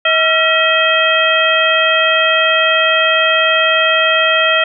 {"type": "harmonic tone with a mistuned harmonic", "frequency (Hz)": 639, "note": "D#5", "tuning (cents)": 46, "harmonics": [1, 2, 3, 4, 5], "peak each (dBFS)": [-16, -16, -16, -16, -16], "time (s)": [0.05, 4.64], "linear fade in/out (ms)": 5, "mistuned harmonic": 2, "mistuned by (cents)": 110, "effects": []}